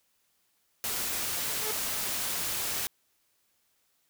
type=noise; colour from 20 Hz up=white; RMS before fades=-32 dBFS; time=0.84-2.87 s; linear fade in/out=0 ms
type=tone with exponential growth; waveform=sawtooth; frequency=429.9 Hz; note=A4; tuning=40 cents flat; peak=-27 dBFS; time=1.45-1.71 s; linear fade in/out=0 ms; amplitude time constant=56 ms
effects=white hiss -72 dBFS RMS until 4.09 s